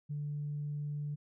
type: tone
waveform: sine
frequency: 146.83 Hz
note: D3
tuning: in tune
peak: -34 dBFS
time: 0.09-1.16 s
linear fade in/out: 20 ms
effects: tanh soft clip ceiling -30 dBFS